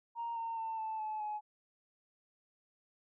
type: tone with pitch steps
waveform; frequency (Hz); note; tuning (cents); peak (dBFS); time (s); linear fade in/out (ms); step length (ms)
sine; 932.3 / 914.2 / 896.4 / 879 / 861.9 / 845.1; A#5 / A#5 / A5 / A5 / A5 / G#5; 0 / -34 / +32 / -2 / -36 / +30; -35; 0.15-1.41; 50; 210
effects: tanh soft clip ceiling -32 dBFS